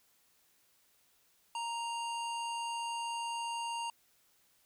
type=harmonic tone; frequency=932.3 Hz; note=A#5; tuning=in tune; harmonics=1 / 3 / 5 / 7 / 9 / 10; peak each=-36 / -42 / -51 / -53 / -52 / -55 dBFS; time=1.55-3.9 s; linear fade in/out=2 ms; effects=white hiss -70 dBFS RMS until 4.65 s